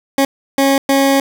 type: tone bursts at uneven times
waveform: 20% pulse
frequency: 273.8 Hz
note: C#4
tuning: 21 cents flat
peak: -5 dBFS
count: 3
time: 0.18-0.25 / 0.58-0.78 / 0.89-1.2 s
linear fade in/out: 2 ms
effects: none